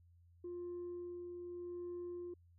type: tone with tremolo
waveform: sine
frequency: 351.6 Hz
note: F4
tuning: 12 cents sharp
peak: -40 dBFS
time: 0.44-2.34 s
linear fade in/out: 5 ms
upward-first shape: sine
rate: 0.83 Hz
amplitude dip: 35%
effects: tanh soft clip ceiling -40 dBFS + added 86 Hz sine -63 dBFS peak until 2.58 s